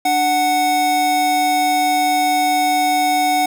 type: tone pair together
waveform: square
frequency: 295.9 / 740 Hz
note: D4 / F#5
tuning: +13 / 0 cents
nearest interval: octave + major third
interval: 1587 cents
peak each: -24 / -15 dBFS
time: 0.05-3.46 s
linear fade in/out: 5 ms
effects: none